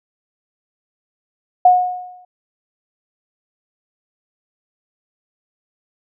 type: tone with exponential decay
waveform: sine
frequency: 726 Hz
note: F#5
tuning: 33 cents flat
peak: -4 dBFS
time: 1.65-2.25 s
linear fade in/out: 5 ms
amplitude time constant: 130 ms
effects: none